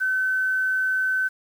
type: tone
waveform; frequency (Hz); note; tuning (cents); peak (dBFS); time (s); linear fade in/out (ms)
sine; 1524; G6; -49; -20; 0-1.29; 20
effects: 8-bit